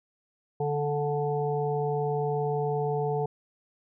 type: harmonic tone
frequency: 146.2 Hz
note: D3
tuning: 7 cents flat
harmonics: 1 / 3 / 5 / 6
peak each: -30 / -28 / -33 / -37 dBFS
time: 0.6-3.26 s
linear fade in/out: 5 ms
effects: none